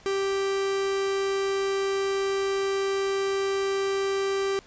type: tone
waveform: 45% pulse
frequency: 391.5 Hz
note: G4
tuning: 2 cents flat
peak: -24 dBFS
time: 0.06-4.59 s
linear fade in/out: 0 ms
effects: pink hiss -53 dBFS RMS until 4.66 s + resampled to 16000 Hz